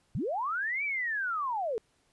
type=linear two-way sweep; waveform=sine; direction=up then down; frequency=92.5 to 2349 to 415.5 Hz; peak=-29 dBFS; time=0.15-1.78 s; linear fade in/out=0 ms; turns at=0.84 s; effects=pink hiss -70 dBFS RMS until 2.12 s + resampled to 24000 Hz